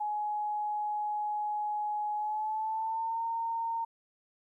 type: tone with pitch glide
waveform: sine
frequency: 840 to 916 Hz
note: G#5 to A#5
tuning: +19 to -31 cents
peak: -30 dBFS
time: 0-3.85 s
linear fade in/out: 10 ms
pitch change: +150 cents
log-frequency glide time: 2.16-3.22 s
effects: 12-bit